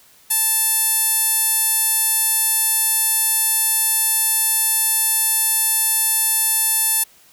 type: tone with band-pass filter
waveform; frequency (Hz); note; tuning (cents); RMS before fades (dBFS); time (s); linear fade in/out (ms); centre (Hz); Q
sawtooth; 880; A5; 0; -18; 0.3-7.04; 10; 11000; 4
effects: white hiss -51 dBFS RMS until 7.32 s